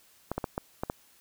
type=clicks; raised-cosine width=1 ms; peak=-16 dBFS; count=6; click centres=0.316 / 0.38 / 0.442 / 0.579 / 0.835 / 0.899 s; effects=white hiss -61 dBFS RMS until 1.2 s